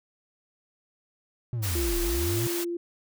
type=linear two-way sweep; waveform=triangle; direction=down then up; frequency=125.8 to 31.02 to 125.8 Hz; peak=-25 dBFS; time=1.53-2.47 s; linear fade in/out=0 ms; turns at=1.99 s
type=high-pass noise; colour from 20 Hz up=white; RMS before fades=-33 dBFS; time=1.62-2.65 s; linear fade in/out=20 ms; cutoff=250 Hz; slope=12 dB/octave
type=tone; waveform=sine; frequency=344.7 Hz; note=F4; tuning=23 cents flat; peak=-28 dBFS; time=1.75-2.77 s; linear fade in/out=5 ms
effects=none